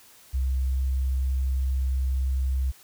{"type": "tone with pitch glide", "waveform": "sine", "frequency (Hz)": [65.2, 65.62], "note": ["C2", "C2"], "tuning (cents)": [-5, 6], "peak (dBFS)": -22, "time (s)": [0.33, 2.72], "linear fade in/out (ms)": 20, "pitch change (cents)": 11, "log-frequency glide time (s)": [0.62, 0.76], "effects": ["white hiss -53 dBFS RMS until 2.83 s"]}